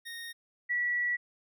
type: tone pair in turn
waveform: 25% pulse / sine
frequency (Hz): 1857 / 1943.1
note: A#6 / B6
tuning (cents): -7 / -29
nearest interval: minor second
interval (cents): 78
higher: second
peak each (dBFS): -36 / -27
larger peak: second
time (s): 0.05-0.33 / 0.69-1.17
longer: second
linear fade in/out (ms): 20
effects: none